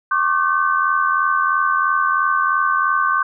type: tone cluster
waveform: sine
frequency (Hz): 1091 / 1174 / 1531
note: C#6 / D6 / G6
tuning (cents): -28 / -1 / -41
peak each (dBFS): -19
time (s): 0.11-3.23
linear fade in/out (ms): 5
effects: none